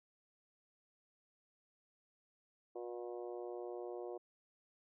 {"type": "harmonic tone", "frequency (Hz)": 120, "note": "B2", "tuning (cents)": -49, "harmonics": [3, 4, 5, 6, 7, 8, 9], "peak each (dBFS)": [-45, -48, -51, -52, -63, -62, -64], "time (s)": [2.75, 4.18], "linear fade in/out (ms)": 10, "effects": []}